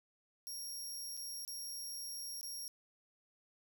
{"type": "tone with dropouts", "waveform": "20% pulse", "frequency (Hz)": 5588, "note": "F8", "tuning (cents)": 0, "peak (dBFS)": -37, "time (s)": [0.47, 2.68], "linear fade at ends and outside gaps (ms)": 0, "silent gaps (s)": [[1.168, 1.174], [1.45, 1.478], [2.411, 2.43]], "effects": []}